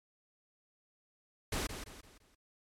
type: noise with echo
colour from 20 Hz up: pink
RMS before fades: -35 dBFS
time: 1.52-1.67 s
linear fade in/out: 5 ms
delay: 170 ms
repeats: 4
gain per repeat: -8 dB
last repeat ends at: 2.35 s
effects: low-pass 11000 Hz 12 dB/octave + MP3 96 kbps

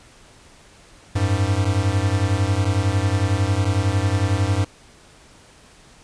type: beating tone pair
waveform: square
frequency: 93 / 104 Hz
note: F#2 / G#2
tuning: +9 / +3 cents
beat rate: 11 Hz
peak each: -21 dBFS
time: 1.15-4.65 s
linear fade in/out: 10 ms
effects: pink hiss -49 dBFS RMS until 6.03 s + resampled to 22050 Hz

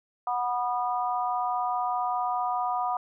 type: harmonic tone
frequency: 244.8 Hz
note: B3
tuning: 15 cents flat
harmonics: 3 / 4 / 5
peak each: -28 / -30 / -32 dBFS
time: 0.27-2.97 s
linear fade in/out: 2 ms
effects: none

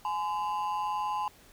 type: ring-modulated tone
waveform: triangle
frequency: 932.3 Hz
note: A#5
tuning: in tune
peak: -24 dBFS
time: 0.05-1.28 s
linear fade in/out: 0 ms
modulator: 90.7 Hz
effects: pink hiss -57 dBFS RMS until 1.52 s

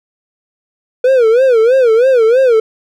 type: tone with vibrato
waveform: triangle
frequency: 484.9 Hz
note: B4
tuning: 32 cents flat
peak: -4 dBFS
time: 1.04-2.6 s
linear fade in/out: 5 ms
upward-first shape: sine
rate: 3.1 Hz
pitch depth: 170 cents each way
effects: none

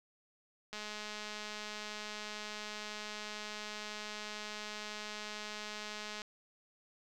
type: click train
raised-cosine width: 0.2 ms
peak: -26 dBFS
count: 1159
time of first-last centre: 0.73-6.218 s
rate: 211 Hz
effects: none

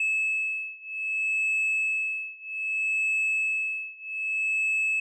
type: beating tone pair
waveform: sine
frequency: 2600 / 2600.63 Hz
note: E7 / E7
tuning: -24 / -24 cents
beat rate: 0.63 Hz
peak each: -26 / -27 dBFS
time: 0-5 s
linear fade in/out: 5 ms
effects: tanh soft clip ceiling -21 dBFS

